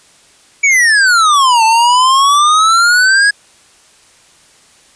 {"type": "exponential two-way sweep", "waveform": "square", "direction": "down then up", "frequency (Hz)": [2304, 880, 1676], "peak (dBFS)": -7, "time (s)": [0.63, 3.31], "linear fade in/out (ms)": 10, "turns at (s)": 1.64, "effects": ["white hiss -46 dBFS RMS until 4.95 s", "resampled to 22050 Hz"]}